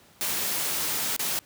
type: noise with dropouts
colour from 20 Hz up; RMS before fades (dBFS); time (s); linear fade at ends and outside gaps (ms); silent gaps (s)
white; -28; 0.21-1.39; 0; 1.164-1.194
effects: pink hiss -56 dBFS RMS until 1.45 s + high-pass 100 Hz 12 dB/octave